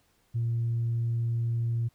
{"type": "tone", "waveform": "sine", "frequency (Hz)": 116.54, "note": "A#2", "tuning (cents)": 0, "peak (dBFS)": -24, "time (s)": [0.34, 1.89], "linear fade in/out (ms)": 20, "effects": ["tanh soft clip ceiling -22 dBFS", "pink hiss -68 dBFS RMS until 1.94 s"]}